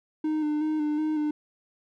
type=tone with vibrato; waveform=triangle; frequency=304.7 Hz; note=D#4; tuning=36 cents flat; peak=-22 dBFS; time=0.24-1.31 s; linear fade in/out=5 ms; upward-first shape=square; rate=2.7 Hz; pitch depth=27 cents each way; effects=none